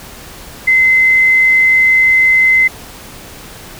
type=tone; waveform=sine; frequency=2057 Hz; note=C7; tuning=30 cents flat; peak=-6 dBFS; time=0.67-2.68 s; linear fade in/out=10 ms; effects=pink hiss -33 dBFS RMS until 3.79 s